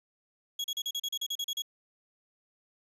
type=tone bursts; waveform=35% pulse; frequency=3322 Hz; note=G#7; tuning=in tune; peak=-29 dBFS; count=12; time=0.59-1.621 s; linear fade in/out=5 ms; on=52 ms; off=37 ms; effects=resampled to 32000 Hz